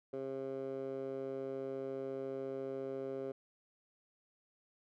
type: tone with band-pass filter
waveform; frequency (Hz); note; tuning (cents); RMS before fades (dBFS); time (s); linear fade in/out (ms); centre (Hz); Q
15% pulse; 134.3; C3; +46; -41; 0.13-3.32; 5; 460; 2.5
effects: none